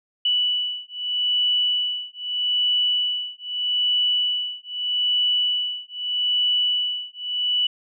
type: beating tone pair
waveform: sine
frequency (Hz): 2960 / 2960.8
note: F#7 / F#7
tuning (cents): 0 / 0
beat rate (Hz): 0.8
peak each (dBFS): -23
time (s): 0.25-7.67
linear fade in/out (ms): 5
effects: none